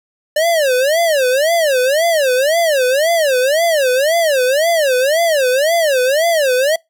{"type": "tone with vibrato", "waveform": "square", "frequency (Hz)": 584, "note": "D5", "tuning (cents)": -10, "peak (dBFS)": -12, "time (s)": [0.36, 6.76], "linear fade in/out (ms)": 5, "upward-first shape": "sine", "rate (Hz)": 1.9, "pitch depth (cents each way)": 270, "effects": ["noise-tail reverb RT60 0.2 s tail -26 dB re dry"]}